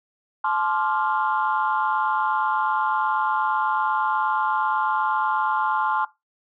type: chord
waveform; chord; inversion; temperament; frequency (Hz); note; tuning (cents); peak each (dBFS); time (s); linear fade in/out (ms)
sine; D minor seventh; second; equal with one note detuned; 863.9 / 1046.5 / 1174.7 / 1396.9; A5 / C6 / D6 / F6; -32 / 0 / 0 / 0; -24 / -24 / -29 / -27; 0.44-6.05; 5
effects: noise-tail reverb RT60 0.2 s tail -18 dB re dry + tanh soft clip ceiling -11 dBFS